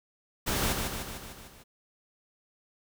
pink noise with echo, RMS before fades -29 dBFS, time 0.46-0.74 s, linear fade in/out 20 ms, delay 150 ms, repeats 6, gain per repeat -4 dB, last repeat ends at 1.64 s, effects none

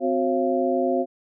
sine tone cluster, 258.6 / 367.8 / 540 / 684 Hz, C4 / F#4 / C#5 / F5, -20 / -10 / -45 / -36 cents, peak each -25 dBFS, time 0-1.06 s, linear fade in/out 50 ms, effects none

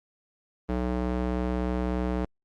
square tone with band-pass filter, 61.74 Hz, B1, in tune, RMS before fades -28 dBFS, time 0.69-2.25 s, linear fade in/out 0 ms, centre 390 Hz, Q 0.57, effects Opus 24 kbps

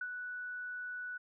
sine tone with ADSR envelope, 1480 Hz, F#6, in tune, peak -35 dBFS, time 0.01-1.18 s, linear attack 4 ms, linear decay 57 ms, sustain -4 dB, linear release 12 ms, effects none

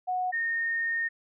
sine tone pair in turn, 734 / 1838.4 Hz, F#5 / A#6, -14 / -25 cents, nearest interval octave + major third, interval 1589 cents, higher second, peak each -26 dBFS, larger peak neither, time 0.07-0.32 / 0.32-1.09 s, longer second, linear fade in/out 20 ms, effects none

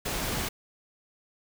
pink noise, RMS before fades -31 dBFS, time 0.05-0.49 s, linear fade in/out 10 ms, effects none

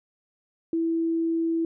sine tone, 329.6 Hz, E4, in tune, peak -22 dBFS, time 0.73-1.65 s, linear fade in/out 2 ms, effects none

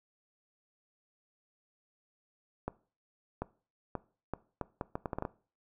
accelerating click train, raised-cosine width 1 ms, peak -20 dBFS, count 12, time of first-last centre 2.68-5.252 s, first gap 740 ms, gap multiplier 0.72, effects noise-tail reverb RT60 0.4 s tail -20 dB re dry

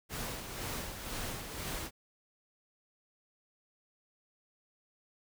pink noise with tremolo, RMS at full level -38 dBFS, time 0.09-1.91 s, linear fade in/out 50 ms, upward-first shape sine, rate 2 Hz, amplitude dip 50%, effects none

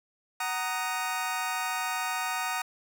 25% pulse chord, D# minor, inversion first, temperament just, 746.7 / 933.4 / 1244.5 Hz, F#5 / A#5 / D#6, +16 / +2 / 0 cents, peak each -30 dBFS, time 0.4-2.62 s, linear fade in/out 5 ms, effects none

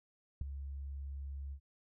sine tone with ADSR envelope, 69.3 Hz, C#2, in tune, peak -29 dBFS, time 0.41-1.6 s, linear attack 4 ms, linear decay 9 ms, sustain -11 dB, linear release 77 ms, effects none

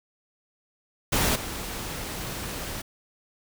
pink noise with level steps, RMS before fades -23 / -34 dBFS, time 1.12-2.82 s, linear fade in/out 10 ms, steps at 1.35 s, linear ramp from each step 10 ms, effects none

